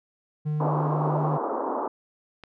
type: tone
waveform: triangle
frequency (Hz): 151.4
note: D#3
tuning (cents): -47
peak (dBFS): -22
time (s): 0.45-1.38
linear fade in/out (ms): 20
type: band-pass noise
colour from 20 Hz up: white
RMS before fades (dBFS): -28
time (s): 0.6-1.88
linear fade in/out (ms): 5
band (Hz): 250 to 1100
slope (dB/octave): 48
type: click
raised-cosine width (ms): 0.3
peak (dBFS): -27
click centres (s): 2.437
effects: none